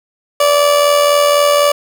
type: tone with amplitude modulation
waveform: 30% pulse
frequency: 580 Hz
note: D5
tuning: 22 cents flat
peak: -4 dBFS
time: 0.4-1.72 s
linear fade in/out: 5 ms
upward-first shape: sine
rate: 83.9 Hz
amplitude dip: 45%
effects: none